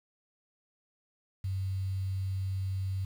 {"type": "tone with quantisation", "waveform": "sine", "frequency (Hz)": 95.5, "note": "G2", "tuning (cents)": -45, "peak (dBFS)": -30, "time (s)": [1.44, 3.05], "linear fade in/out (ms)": 5, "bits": 9, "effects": []}